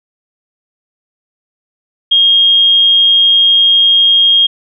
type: tone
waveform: sine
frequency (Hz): 3244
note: G#7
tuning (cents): -41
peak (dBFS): -5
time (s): 2.11-4.47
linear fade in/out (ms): 10
effects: none